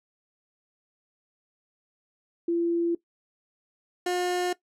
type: tone pair in turn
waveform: sine / 30% pulse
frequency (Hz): 340 / 358.2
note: F4 / F4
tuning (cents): -46 / +44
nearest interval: minor second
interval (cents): 90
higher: second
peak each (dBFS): -22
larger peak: neither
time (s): 2.48-2.95 / 4.06-4.53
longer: neither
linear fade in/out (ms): 5
effects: noise-tail reverb RT60 0.1 s tail -18 dB re dry + low-pass 11000 Hz 12 dB/octave